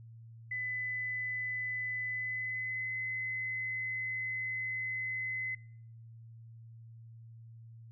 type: tone with pitch glide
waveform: sine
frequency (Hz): 2005 to 2037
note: B6 to C7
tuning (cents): +26 to -47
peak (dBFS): -34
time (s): 0.51-5.55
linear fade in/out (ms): 5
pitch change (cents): +27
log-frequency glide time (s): 2.08-2.94
effects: noise-tail reverb RT60 0.7 s tail -26 dB re dry + added 114 Hz sine -49 dBFS peak until 7.91 s